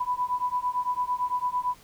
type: beating tone pair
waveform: sine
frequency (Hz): 987.8 / 996.7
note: B5 / B5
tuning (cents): 0 / +16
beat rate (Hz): 8.9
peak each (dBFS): -28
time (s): 0-1.75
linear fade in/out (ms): 10
effects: pink hiss -54 dBFS RMS until 1.83 s